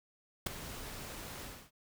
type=noise with ADSR envelope; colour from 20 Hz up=pink; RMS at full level=-29 dBFS; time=0.46-1.71 s; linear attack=8 ms; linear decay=6 ms; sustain=-16 dB; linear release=280 ms; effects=none